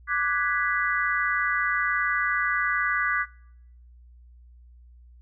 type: chord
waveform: sine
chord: G# half-diminished seventh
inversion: second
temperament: equal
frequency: 1174.7 / 1480 / 1661.2 / 1975.5 Hz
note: D6 / F#6 / G#6 / B6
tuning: 0 / 0 / 0 / 0 cents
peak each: -28 dBFS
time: 0.07-3.26 s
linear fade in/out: 50 ms
effects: noise-tail reverb RT60 0.8 s tail -24 dB re dry + added 60 Hz sine -48 dBFS peak until 5.21 s